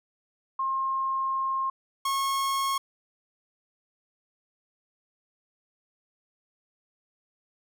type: tone pair in turn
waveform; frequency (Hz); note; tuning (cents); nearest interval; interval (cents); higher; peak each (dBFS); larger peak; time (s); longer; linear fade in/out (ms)
sine / 45% pulse; 1067 / 1090; C6 / C#6; +34 / -29; unison; 37; second; -25; neither; 0.59-1.7 / 2.05-2.78; first; 5
effects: none